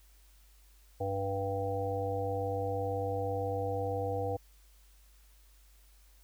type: harmonic tone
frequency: 98 Hz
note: G2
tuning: in tune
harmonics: 1 / 3 / 5 / 7 / 8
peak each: -36 / -43 / -34 / -40 / -39 dBFS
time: 1-4.37 s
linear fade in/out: 10 ms
effects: added 50 Hz sine -58 dBFS peak until 6.23 s + white hiss -66 dBFS RMS until 6.23 s

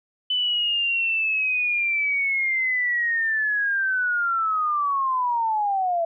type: linear sweep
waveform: sine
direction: down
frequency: 3010 to 659.3 Hz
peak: -20 dBFS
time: 0.3-6.05 s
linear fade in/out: 5 ms
effects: none

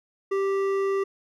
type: tone with hard clipping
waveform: triangle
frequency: 391.4 Hz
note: G4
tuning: 3 cents flat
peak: -24 dBFS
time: 0.31-1.04 s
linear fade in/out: 10 ms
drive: 14 dB
effects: none

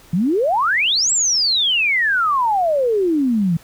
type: exponential two-way sweep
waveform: sine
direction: up then down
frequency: 158.9 to 7830 to 158.9 Hz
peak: -14 dBFS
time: 0.13-3.57 s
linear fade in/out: 5 ms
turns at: 1.12 s
effects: pink hiss -47 dBFS RMS until 3.63 s

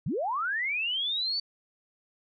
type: linear sweep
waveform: sine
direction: up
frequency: 104.5 to 4583 Hz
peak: -27 dBFS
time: 0.06-1.4 s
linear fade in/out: 5 ms
effects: none

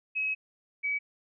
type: tone pair in turn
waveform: sine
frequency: 2557 / 2278 Hz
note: D#7 / C#7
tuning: +47 / +47 cents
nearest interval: major second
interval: 200 cents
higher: first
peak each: -27 dBFS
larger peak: neither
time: 0.15-0.35 / 0.83-0.99 s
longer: first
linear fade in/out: 20 ms
effects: none

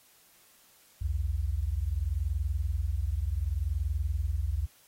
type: tone pair together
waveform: sine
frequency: 61.74 / 82.41 Hz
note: B1 / E2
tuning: 0 / 0 cents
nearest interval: perfect fourth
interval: 500 cents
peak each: -30 / -30 dBFS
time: 1.01-4.67 s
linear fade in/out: 10 ms
effects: white hiss -61 dBFS RMS until 4.87 s + AAC 48 kbps

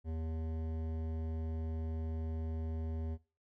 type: tone with hard clipping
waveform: triangle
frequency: 80.3 Hz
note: E2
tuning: 45 cents flat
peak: -38 dBFS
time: 0.04-3.18 s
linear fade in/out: 50 ms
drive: 18 dB
effects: noise-tail reverb RT60 0.3 s tail -18 dB re dry

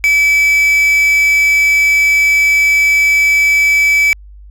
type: tone with quantisation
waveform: triangle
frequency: 2300 Hz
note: D7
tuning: 37 cents flat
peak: -6 dBFS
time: 0.04-4.13 s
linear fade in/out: 0 ms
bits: 4
effects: added 50 Hz sine -33 dBFS peak until 4.5 s

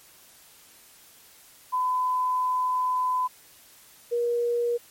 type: tone pair in turn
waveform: sine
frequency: 1009 / 476.2 Hz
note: B5 / A#4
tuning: +37 / +37 cents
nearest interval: octave + minor second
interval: 1300 cents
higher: first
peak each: -22 dBFS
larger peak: neither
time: 1.72-3.28 / 4.11-4.78 s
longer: first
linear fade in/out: 20 ms
effects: white hiss -53 dBFS RMS until 4.9 s + MP3 64 kbps

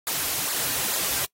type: noise with flanger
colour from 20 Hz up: white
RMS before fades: -26 dBFS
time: 0.07-1.25 s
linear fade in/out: 0 ms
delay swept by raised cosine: 0.33 to 5.53 ms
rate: 2.3 Hz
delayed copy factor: -0.7
effects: noise-tail reverb RT60 0.1 s tail -23 dB re dry + AAC 48 kbps

